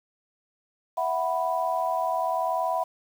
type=chord; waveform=sine; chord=E suspended second; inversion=none; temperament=equal; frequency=659.3 / 740 / 987.8 Hz; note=E5 / F#5 / B5; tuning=0 / 0 / 0 cents; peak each=-28 dBFS; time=0.97-2.84 s; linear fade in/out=10 ms; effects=8-bit